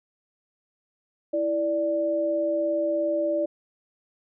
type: tone pair together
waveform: sine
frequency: 329.6 / 587.3 Hz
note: E4 / D5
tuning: 0 / 0 cents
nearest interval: minor seventh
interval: 1000 cents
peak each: -28 / -23 dBFS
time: 1.33-3.46 s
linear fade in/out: 10 ms
effects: none